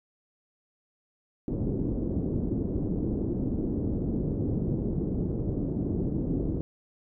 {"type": "low-pass noise", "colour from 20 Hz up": "white", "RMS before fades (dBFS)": -29, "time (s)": [1.48, 6.61], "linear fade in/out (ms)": 0, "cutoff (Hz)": 340, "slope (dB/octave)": 24, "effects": []}